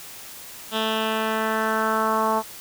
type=tone with low-pass filter sweep; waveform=10% pulse; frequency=220 Hz; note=A3; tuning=in tune; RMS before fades=-23 dBFS; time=0.71-2.43 s; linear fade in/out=50 ms; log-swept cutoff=3500 to 970 Hz; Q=2.9; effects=white hiss -40 dBFS RMS until 2.6 s